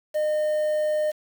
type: tone with quantisation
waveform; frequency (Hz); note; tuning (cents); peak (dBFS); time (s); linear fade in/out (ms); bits
triangle; 610; D#5; -34; -19; 0.14-1.12; 20; 7
effects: none